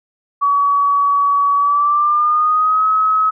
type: tone with pitch glide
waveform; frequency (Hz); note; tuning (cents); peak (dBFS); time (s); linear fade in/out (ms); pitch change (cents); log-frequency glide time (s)
sine; 1134 to 1280.2; C#6 to D#6; +39 to +49; -11; 0.41-3.31; 20; +210; 1.56-2.86
effects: none